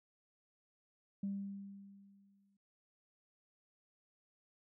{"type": "tone with exponential decay", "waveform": "sine", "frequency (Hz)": 198.2, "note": "G3", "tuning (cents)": 19, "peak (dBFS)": -34, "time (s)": [1.23, 2.57], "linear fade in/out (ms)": 5, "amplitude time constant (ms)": 290, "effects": ["tanh soft clip ceiling -31 dBFS"]}